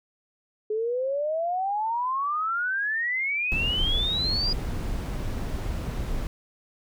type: exponential sweep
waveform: sine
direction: up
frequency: 421.5 to 4908 Hz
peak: -24 dBFS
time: 0.7-4.53 s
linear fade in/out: 5 ms
type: noise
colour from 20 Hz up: brown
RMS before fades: -29 dBFS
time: 3.52-6.27 s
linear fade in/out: 0 ms
effects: none